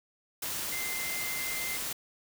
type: tone in noise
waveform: sine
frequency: 2081 Hz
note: C7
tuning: 10 cents flat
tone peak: -36 dBFS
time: 0.72-1.77 s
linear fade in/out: 5 ms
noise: white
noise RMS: -35 dBFS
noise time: 0.42-1.93 s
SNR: -4 dB
effects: none